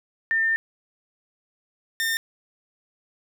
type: tone pair in turn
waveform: sine / sawtooth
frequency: 1803 / 1812.3 Hz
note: A6 / A#6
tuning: +42 / -49 cents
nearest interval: unison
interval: 9 cents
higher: second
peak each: -19 dBFS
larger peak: neither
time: 0.31-0.56 / 2-2.17 s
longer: first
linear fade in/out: 0 ms
effects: none